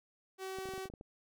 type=tone; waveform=sawtooth; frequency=380.4 Hz; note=F#4; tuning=48 cents sharp; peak=-36 dBFS; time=0.38-0.89 s; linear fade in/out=50 ms
type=clicks; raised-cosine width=2 ms; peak=-35 dBFS; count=9; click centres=0.586 / 0.656 / 0.689 / 0.737 / 0.779 / 0.856 / 0.9 / 0.938 / 1.011 s
effects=none